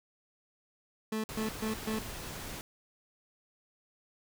30% pulse tone bursts, 218.2 Hz, A3, 14 cents flat, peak -29 dBFS, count 4, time 1.12-1.99 s, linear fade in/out 5 ms, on 120 ms, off 130 ms
pink noise, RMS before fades -42 dBFS, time 1.29-2.61 s, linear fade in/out 0 ms
effects none

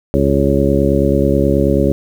harmonic tone, 69.3 Hz, C#2, in tune, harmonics 1 / 2 / 3 / 4 / 5 / 6 / 8, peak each -18 / -18 / -18 / -18 / -18 / -18 / -18 dBFS, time 0.14-1.92 s, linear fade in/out 0 ms, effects 7-bit

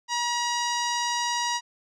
sawtooth tone with low-pass filter, 957 Hz, A#5, 45 cents sharp, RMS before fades -27 dBFS, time 0.08-1.61 s, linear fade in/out 50 ms, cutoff 5800 Hz, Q 2.9, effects none

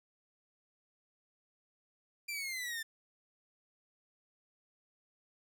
sawtooth exponential sweep, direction down, 2385 to 1775 Hz, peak -34 dBFS, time 2.28-2.83 s, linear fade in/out 10 ms, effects none

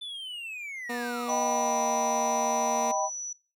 triangle linear sweep, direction down, 3529 to 1100 Hz, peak -34 dBFS, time 0.01-1.31 s, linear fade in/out 10 ms
15% pulse tone with pitch glide, 241.2 to 233.8 Hz, B3 to A#3, -41 to +5 cents, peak -25 dBFS, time 0.89-2.92 s, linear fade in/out 10 ms, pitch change -54 cents, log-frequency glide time 1.39-1.79 s
sine chord, Eb augmented, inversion none, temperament equal, 622.3 / 784 / 987.8 Hz, Eb5 / G5 / B5, 0 / 0 / 0 cents, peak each -30 dBFS, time 1.27-3.1 s, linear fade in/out 50 ms
sine tone, 5920 Hz, F#8, in tune, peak -33 dBFS, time 1.29-3.33 s, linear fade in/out 5 ms
effects noise-tail reverb RT60 0.3 s tail -20 dB re dry

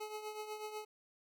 25% pulse tone with tremolo, 426.8 Hz, G#4, 47 cents sharp, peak -36 dBFS, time 0-0.85 s, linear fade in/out 10 ms, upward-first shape triangle, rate 8.1 Hz, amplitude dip 65%, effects none

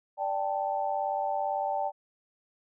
sine chord, D suspended fourth, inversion none, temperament just, 587.3 / 783.1 / 881 Hz, D5 / G5 / A5, 0 / -2 / +2 cents, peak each -33 / -30 / -33 dBFS, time 0.17-1.92 s, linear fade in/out 50 ms, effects none

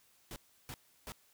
pink noise bursts, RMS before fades -45 dBFS, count 3, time 0.31-1.12 s, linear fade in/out 0 ms, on 50 ms, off 330 ms, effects white hiss -68 dBFS RMS until 1.33 s

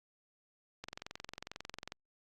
click train, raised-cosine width 0.2 ms, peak -25 dBFS, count 25, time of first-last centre 0.84-1.921 s, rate 22.2 Hz, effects Opus 48 kbps

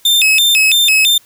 40% pulse tone with vibrato, 3036 Hz, F#7, 44 cents sharp, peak -7 dBFS, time 0.05-1.18 s, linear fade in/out 5 ms, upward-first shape square, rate 3 Hz, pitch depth 290 cents each way, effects white hiss -48 dBFS RMS until 1.25 s

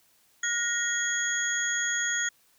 sine tone cluster, 1436 / 1876 / 3311 / 6680 Hz, F6 / A#6 / G#7 / G#8, +48 / +11 / -6 / +9 cents, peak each -32 / -29 / -36 / -30 dBFS, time 0.43-2.29 s, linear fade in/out 5 ms, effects white hiss -64 dBFS RMS until 2.58 s

